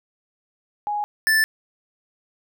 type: tone pair in turn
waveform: sine / square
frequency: 830.6 / 1760 Hz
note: G#5 / A6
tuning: 0 / 0 cents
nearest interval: octave + minor second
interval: 1300 cents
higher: second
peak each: -22 / -16 dBFS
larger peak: second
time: 0.87-1.04 / 1.27-1.44 s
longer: neither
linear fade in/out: 0 ms
effects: none